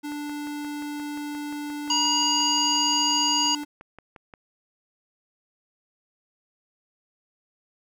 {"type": "tone", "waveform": "square", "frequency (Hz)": 293.7, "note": "D4", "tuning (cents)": 0, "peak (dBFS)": -31, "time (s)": [0.03, 3.65], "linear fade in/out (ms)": 20}
{"type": "click train", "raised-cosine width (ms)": 0.5, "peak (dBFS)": -29, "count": 25, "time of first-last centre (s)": [0.12, 4.338], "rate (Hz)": 5.69}
{"type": "harmonic tone", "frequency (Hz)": 956, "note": "A#5", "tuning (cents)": 43, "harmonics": [1, 3, 5, 7], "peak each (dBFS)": [-26, -25, -25, -27], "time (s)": [1.9, 3.55], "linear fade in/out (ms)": 2}
{"effects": []}